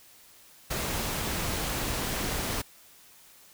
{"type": "noise", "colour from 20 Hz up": "pink", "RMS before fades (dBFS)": -31, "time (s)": [0.7, 2.62], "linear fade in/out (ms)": 10, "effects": ["white hiss -55 dBFS RMS until 3.53 s"]}